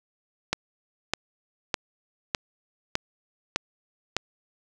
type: click train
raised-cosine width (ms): 0.2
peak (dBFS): -6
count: 7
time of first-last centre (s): 0.53-4.166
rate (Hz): 1.65
effects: none